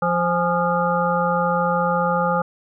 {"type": "harmonic tone with a mistuned harmonic", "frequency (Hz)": 174.61, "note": "F3", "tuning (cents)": 0, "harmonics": [1, 3, 5, 7, 8], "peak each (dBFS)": [-24, -22, -23, -23, -28], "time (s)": [0.02, 2.42], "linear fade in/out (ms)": 5, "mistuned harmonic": 5, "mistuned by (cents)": -73, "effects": []}